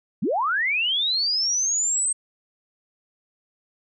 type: linear sweep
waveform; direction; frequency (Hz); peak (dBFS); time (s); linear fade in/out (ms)
sine; up; 145.8 to 8380; -20; 0.22-2.13; 10
effects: none